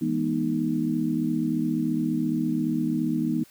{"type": "chord", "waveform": "sine", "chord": "E major seventh", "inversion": "none", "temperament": "equal with one note detuned", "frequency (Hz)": [164.81, 207.7, 242.3, 311.1], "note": ["E3", "G#3", "B3", "D#4"], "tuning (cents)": [0, 0, -33, 0], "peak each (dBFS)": [-30, -32, -26, -27], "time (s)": [0.01, 3.44], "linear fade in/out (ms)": 10, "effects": ["white hiss -55 dBFS RMS until 3.5 s"]}